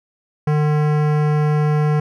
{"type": "tone with hard clipping", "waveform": "sine", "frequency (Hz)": 150.5, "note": "D3", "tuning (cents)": 43, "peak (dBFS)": -16, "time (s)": [0.47, 2], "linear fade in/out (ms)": 5, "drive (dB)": 18, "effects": []}